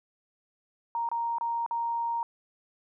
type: tone with dropouts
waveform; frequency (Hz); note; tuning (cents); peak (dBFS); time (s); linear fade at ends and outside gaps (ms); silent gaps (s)
sine; 932.3; A#5; 0; -27; 0.95-2.23; 1; 1.089-1.115 / 1.384-1.41 / 1.663-1.71
effects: none